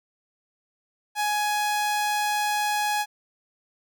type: tone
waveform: sawtooth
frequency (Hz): 836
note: G#5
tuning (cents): +11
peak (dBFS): -19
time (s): 1.15-3.06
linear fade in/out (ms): 50
effects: none